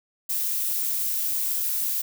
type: noise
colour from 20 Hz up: violet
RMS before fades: -26 dBFS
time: 0.29-2.02 s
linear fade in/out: 10 ms
effects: none